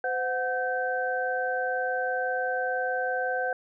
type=tone cluster; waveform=sine; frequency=512 / 734 / 1549 Hz; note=C5 / F#5 / G6; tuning=-38 / -14 / -21 cents; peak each=-30 dBFS; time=0.04-3.53 s; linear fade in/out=2 ms; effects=none